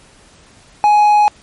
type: tone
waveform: triangle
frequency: 836 Hz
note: G#5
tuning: 11 cents sharp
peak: -5 dBFS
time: 0.84-1.28 s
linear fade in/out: 0 ms
effects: pink hiss -46 dBFS RMS until 1.42 s + MP3 48 kbps